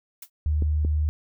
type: noise with exponential decay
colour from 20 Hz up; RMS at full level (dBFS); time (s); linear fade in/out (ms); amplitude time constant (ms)
blue; -33; 0.22-0.3; 5; 16
type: tone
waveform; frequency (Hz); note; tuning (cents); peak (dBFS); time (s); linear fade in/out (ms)
sine; 75.9; D#2; -42; -20; 0.46-1.09; 0
type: clicks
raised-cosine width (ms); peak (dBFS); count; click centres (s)
3; -18; 2; 0.623 / 0.849
effects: none